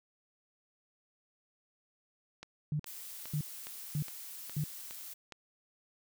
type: click train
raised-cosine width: 0.2 ms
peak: -28 dBFS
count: 8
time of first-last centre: 2.43-5.323 s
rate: 2.42 Hz
type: tone bursts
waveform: sine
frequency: 150.1 Hz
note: D3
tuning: 38 cents sharp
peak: -30 dBFS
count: 4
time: 2.72-4.64 s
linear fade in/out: 2 ms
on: 75 ms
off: 540 ms
type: noise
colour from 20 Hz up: blue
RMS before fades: -46 dBFS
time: 2.86-5.14 s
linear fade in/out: 10 ms
effects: none